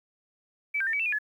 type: tone with pitch steps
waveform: sine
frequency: 2302 / 1574 / 1802 / 2280 / 2665 / 2443 / 1707 Hz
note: D7 / G6 / A6 / C#7 / E7 / D#7 / G#6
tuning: -35 / +7 / +41 / +48 / +18 / -32 / +47 cents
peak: -25 dBFS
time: 0.74-1.188 s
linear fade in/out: 10 ms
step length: 64 ms
effects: 10-bit